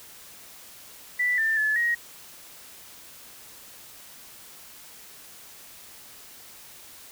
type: tone with pitch steps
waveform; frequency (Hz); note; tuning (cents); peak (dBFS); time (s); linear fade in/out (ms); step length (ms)
sine; 1974 / 1786 / 1724 / 1887; B6 / A6 / A6 / A#6; -1 / +25 / -36 / +21; -21; 1.19-1.95; 10; 190
effects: white hiss -47 dBFS RMS until 7.11 s